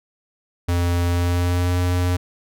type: tone with pitch glide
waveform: square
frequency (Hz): 87.1 to 89.29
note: F2 to F2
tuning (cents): -4 to +39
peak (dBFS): -18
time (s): 0.68-2.17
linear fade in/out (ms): 10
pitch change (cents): +43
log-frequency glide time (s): 1.09-1.77
effects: none